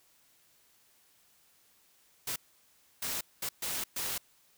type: noise bursts at uneven times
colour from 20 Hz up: white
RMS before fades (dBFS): -35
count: 5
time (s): 2.27-2.36 / 3.02-3.21 / 3.42-3.49 / 3.62-3.84 / 3.96-4.18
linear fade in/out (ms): 5
effects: white hiss -66 dBFS RMS until 4.57 s